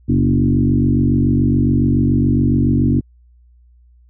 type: tone with frequency modulation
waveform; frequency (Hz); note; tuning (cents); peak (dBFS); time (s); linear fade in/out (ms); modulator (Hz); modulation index
sine; 185.6; F#3; +6; -11; 0.08-3.01; 20; 47.1; 2.6
effects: added 60 Hz sine -46 dBFS peak until 4.09 s